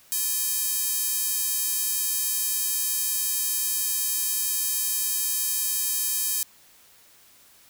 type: tone with high-pass filter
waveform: square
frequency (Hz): 349.2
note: F4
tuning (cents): 0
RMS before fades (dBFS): -26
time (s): 0.12-6.43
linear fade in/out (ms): 0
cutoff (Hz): 8700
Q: 0.81
effects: white hiss -55 dBFS RMS until 7.69 s